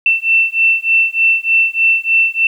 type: beating tone pair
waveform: sine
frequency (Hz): 2680 / 2683.3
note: E7 / E7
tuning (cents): +28 / +30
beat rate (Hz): 3.3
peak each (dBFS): -13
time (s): 0.06-2.47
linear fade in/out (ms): 2
effects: 8-bit